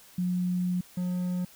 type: tone pair in turn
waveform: sine / triangle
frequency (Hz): 180 / 180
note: F#3 / F#3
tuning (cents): -47 / -47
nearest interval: unison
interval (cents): 0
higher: neither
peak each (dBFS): -25 / -25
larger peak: neither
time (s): 0.18-0.81 / 0.97-1.45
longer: first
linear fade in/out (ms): 5
effects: white hiss -54 dBFS RMS until 1.55 s